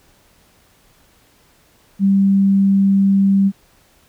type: tone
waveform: sine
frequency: 196 Hz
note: G3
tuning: in tune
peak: -10 dBFS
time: 1.99-3.52 s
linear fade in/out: 50 ms
effects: pink hiss -54 dBFS RMS until 4.08 s